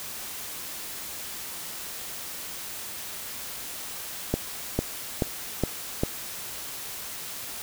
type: accelerating click train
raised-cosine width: 2 ms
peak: -9 dBFS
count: 5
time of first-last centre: 4.34-6.035 s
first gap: 450 ms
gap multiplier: 0.96
effects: white hiss -37 dBFS RMS until 7.62 s